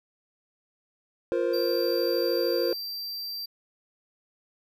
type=chord; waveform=triangle; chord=F suspended fourth; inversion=none; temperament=equal with one note detuned; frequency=349.2 / 470.2 / 523.3 Hz; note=F4 / Bb4 / C5; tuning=0 / +15 / 0 cents; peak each=-26 dBFS; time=1.32-2.73 s; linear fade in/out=0 ms
type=tone; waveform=square; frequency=4699 Hz; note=D8; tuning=in tune; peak=-33 dBFS; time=1.53-3.46 s; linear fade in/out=10 ms
effects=none